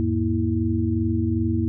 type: tone cluster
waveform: sine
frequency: 84.5 / 107.1 / 234 / 326 Hz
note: E2 / A2 / A#3 / E4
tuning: +43 / -46 / +7 / -19 cents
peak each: -25 dBFS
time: 0-1.68 s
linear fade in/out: 0 ms
effects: none